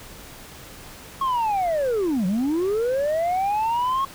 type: linear two-way sweep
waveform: sine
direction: down then up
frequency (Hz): 1098 to 174.61 to 1098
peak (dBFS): -17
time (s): 1.21-4.05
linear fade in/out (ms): 5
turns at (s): 2.26
effects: tanh soft clip ceiling -19 dBFS + pink hiss -42 dBFS RMS until 4.14 s